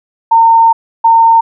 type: tone bursts at uneven times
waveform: sine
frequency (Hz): 912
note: A#5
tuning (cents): -38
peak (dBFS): -3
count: 2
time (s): 0.31-0.73 / 1.04-1.41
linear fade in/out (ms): 10
effects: none